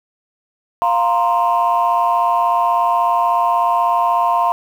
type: chord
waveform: sine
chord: F suspended fourth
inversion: none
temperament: just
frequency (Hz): 698.5 / 931.3 / 1047.7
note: F5 / Bb5 / C6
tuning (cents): 0 / -2 / +2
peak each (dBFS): -16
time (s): 0.82-4.52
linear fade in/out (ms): 0
effects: tanh soft clip ceiling -6 dBFS + 7-bit